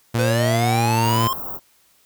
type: tone with pitch glide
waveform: sawtooth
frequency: 116.54 to 114.01 Hz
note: A#2 to A#2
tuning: 0 to -38 cents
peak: -14 dBFS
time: 0.14-1.28 s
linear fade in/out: 10 ms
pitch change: -38 cents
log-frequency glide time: 0.81-0.88 s
type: linear sweep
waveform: square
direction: up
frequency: 495.6 to 1071 Hz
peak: -21 dBFS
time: 0.19-1.33 s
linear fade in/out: 0 ms
type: band-stop noise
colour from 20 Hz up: white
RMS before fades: -30 dBFS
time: 1.02-1.6 s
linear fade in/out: 50 ms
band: 1300 to 15000 Hz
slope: 48 dB/octave
effects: white hiss -58 dBFS RMS until 2.05 s